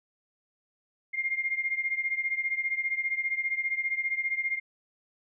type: beating tone pair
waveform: sine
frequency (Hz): 2115 / 2130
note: C7 / C7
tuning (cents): +18 / +30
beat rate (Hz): 15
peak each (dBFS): -29 / -32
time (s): 1.13-4.6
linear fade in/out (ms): 20
effects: none